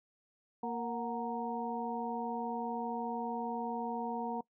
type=harmonic tone with a mistuned harmonic; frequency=233.1 Hz; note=A#3; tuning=in tune; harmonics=1 / 2 / 3 / 4; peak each=-39 / -41 / -40 / -39 dBFS; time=0.63-4.41 s; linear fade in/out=5 ms; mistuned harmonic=3; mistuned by=+81 cents; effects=noise-tail reverb RT60 0.1 s tail -22 dB re dry